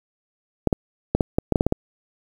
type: clicks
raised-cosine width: 2 ms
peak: -4 dBFS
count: 10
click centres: 0.673 / 0.728 / 1.15 / 1.208 / 1.385 / 1.523 / 1.558 / 1.609 / 1.666 / 1.724 s
effects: 7-bit